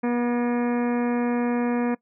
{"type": "harmonic tone with a mistuned harmonic", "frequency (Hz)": 241.2, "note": "B3", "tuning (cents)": -41, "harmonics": [1, 2, 3, 4, 5, 6, 7, 8, 9, 10], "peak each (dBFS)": [-22, -28, -34, -35, -40, -44, -39, -45, -43, -44], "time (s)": [0.03, 1.95], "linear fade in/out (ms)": 10, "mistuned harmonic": 8, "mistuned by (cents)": -62, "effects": ["noise-tail reverb RT60 0.1 s tail -21 dB re dry"]}